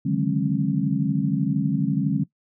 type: tone cluster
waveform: sine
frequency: 143 / 155.4 / 187.1 / 208.9 / 270.4 Hz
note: D3 / D#3 / F#3 / G#3 / C#4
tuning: -46 / -2 / +20 / +10 / -43 cents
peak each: -26 dBFS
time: 0.05-2.24 s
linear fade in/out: 10 ms
effects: noise-tail reverb RT60 0.1 s tail -19 dB re dry